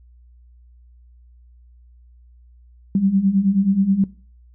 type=beating tone pair; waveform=sine; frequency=189.1 / 198.5 Hz; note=F#3 / G3; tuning=+38 / +22 cents; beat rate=9.4 Hz; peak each=-20 / -16 dBFS; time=2.95-4.04 s; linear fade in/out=2 ms; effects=noise-tail reverb RT60 0.4 s tail -20 dB re dry + added 60 Hz sine -46 dBFS peak until 4.54 s